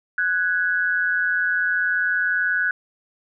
sine tone pair together, 1481.5 / 1661.2 Hz, F#6 / G#6, +2 / 0 cents, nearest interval major second, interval 198 cents, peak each -20 / -23 dBFS, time 0.18-2.71 s, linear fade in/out 2 ms, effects none

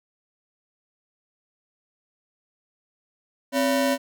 35% pulse ring-modulated tone, 415.3 Hz, G#4, in tune, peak -15 dBFS, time 3.52-3.98 s, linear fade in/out 50 ms, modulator 152 Hz, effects none

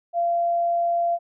sine tone, 687 Hz, F5, 29 cents flat, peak -19 dBFS, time 0.13-1.19 s, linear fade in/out 50 ms, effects none

